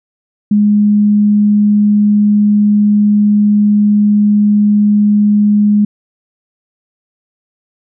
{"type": "tone", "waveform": "sine", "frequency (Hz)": 207.7, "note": "G#3", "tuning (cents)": 0, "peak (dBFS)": -6, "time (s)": [0.51, 5.85], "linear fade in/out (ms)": 5, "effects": []}